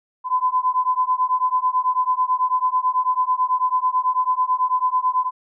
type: beating tone pair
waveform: sine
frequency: 1009 / 1018.1 Hz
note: B5 / C6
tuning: +37 / -48 cents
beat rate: 9.1 Hz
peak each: -20 / -20 dBFS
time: 0.24-5.31 s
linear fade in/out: 50 ms
effects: none